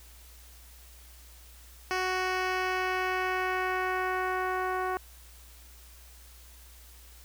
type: tone with low-pass filter sweep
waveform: 10% pulse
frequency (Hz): 370.7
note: F#4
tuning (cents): +3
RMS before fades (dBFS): -30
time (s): 1.91-4.97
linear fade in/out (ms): 0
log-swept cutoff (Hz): 5100 to 1200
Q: 1
effects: added 60 Hz sine -51 dBFS peak until 7.24 s + white hiss -55 dBFS RMS until 7.24 s